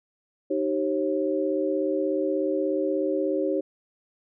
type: tone cluster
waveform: sine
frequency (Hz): 308.9 / 385.5 / 542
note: D#4 / G4 / C#5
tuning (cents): -12 / -29 / -39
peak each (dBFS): -27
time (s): 0.5-3.61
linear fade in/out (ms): 10
effects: none